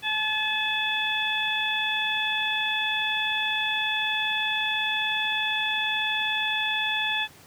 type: harmonic tone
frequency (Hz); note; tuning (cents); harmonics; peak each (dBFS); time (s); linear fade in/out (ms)
861; A5; -38; 1 / 2 / 3 / 4; -32 / -29 / -29 / -28; 0.02-7.28; 50
effects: pink hiss -51 dBFS RMS until 7.46 s + high-pass 100 Hz 12 dB/octave